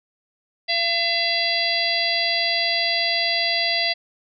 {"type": "harmonic tone with a mistuned harmonic", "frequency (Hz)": 675, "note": "E5", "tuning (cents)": 41, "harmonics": [1, 3, 4, 5, 6, 7], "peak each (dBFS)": [-27, -25, -28, -28, -29, -23], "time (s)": [0.68, 3.94], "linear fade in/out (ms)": 20, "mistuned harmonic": 1, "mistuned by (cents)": 18, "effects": []}